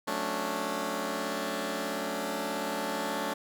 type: chord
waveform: 10% pulse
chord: D major seventh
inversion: first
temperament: just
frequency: 183.54 / 220.2 / 275.3 / 293.7 Hz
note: F#3 / A3 / C#4 / D4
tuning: -14 / +2 / -12 / 0 cents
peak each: -31 / -27 / -29 / -28 dBFS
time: 0.07-3.34 s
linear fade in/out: 10 ms
effects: none